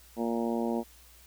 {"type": "harmonic tone", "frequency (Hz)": 116.54, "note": "A#2", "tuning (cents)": 0, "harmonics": [2, 3, 4, 5, 6, 7, 8], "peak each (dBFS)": [-30, -34, -36, -38, -40, -41, -42], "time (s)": [0.16, 0.84], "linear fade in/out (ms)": 50, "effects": ["added 60 Hz sine -57 dBFS peak until 1.26 s", "white hiss -57 dBFS RMS until 1.26 s"]}